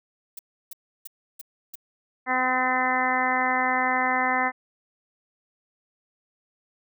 violet noise bursts, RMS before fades -37 dBFS, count 5, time 0.37-1.755 s, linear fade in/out 5 ms, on 21 ms, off 320 ms
harmonic tone, 255.6 Hz, C4, 40 cents flat, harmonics 1 / 2 / 3 / 4 / 5 / 6 / 7 / 8, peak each -32 / -34 / -26 / -28 / -31 / -34 / -28 / -28 dBFS, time 2.26-4.52 s, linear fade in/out 50 ms
effects none

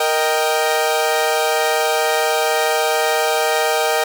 sawtooth chord, Eb major, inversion second, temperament equal, 466.2 / 622.3 / 784 Hz, Bb4 / Eb5 / G5, 0 / 0 / 0 cents, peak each -16 dBFS, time 0-4.04 s, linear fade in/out 5 ms, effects none

